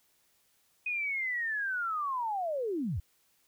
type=linear sweep; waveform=sine; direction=down; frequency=2506 to 61.74 Hz; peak=-30 dBFS; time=0.86-3 s; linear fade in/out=5 ms; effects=white hiss -70 dBFS RMS until 3.47 s